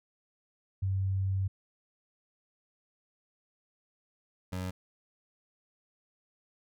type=tone pair in turn; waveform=sine / 25% pulse; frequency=96 / 92.07 Hz; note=G2 / F#2; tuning=-36 / -8 cents; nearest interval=minor second; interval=72 cents; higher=first; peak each=-27 / -30 dBFS; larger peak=first; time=0.82-1.48 / 4.52-4.71 s; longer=first; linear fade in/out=10 ms; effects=none